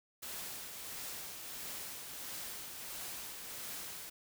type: noise with tremolo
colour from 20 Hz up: white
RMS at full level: -43 dBFS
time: 0.22-4.1 s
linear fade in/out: 10 ms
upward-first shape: triangle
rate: 1.5 Hz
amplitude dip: 40%
effects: none